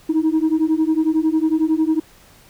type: beating tone pair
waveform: sine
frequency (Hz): 311.1 / 322.1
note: D#4 / E4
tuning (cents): 0 / -40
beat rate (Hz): 11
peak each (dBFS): -16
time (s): 0.09-2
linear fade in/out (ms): 10
effects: tanh soft clip ceiling -11 dBFS + pink hiss -49 dBFS RMS until 2.49 s